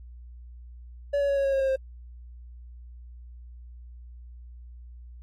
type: tone with pitch steps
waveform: triangle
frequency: 570 / 564.1 / 558.3 / 552.5 / 546.8 / 541.1 / 535.5 / 530 Hz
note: C#5 / C#5 / C#5 / C#5 / C#5 / C#5 / C5 / C5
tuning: +48 / +30 / +12 / -6 / -24 / -42 / +40 / +22 cents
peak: -20 dBFS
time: 1.13-1.762 s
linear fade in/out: 10 ms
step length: 79 ms
effects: added 60 Hz sine -42 dBFS peak until 5.22 s + AAC 48 kbps